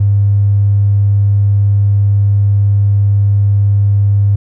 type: tone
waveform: triangle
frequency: 101 Hz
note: G#2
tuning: 48 cents flat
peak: -3 dBFS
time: 0-4.36 s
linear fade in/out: 10 ms
effects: tanh soft clip ceiling -5 dBFS